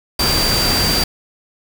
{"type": "tone in noise", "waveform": "sine", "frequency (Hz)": 4699, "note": "D8", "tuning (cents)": 0, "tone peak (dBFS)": -17, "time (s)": [0.19, 1.04], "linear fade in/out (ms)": 5, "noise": "pink", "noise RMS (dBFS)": -18, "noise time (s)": [0.19, 1.04], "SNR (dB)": -2, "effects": []}